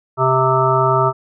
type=harmonic tone; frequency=130.9 Hz; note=C3; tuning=1 cent sharp; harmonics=1 / 3 / 5 / 7 / 9 / 10; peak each=-19 / -19 / -19 / -19 / -19 / -19 dBFS; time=0.17-1.13 s; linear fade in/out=50 ms; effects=none